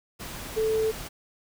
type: tone in noise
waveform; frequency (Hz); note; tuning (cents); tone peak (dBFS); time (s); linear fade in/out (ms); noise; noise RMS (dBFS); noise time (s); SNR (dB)
sine; 439.4; A4; -2; -22; 0.56-0.92; 20; pink; -38; 0.19-1.09; +13
effects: none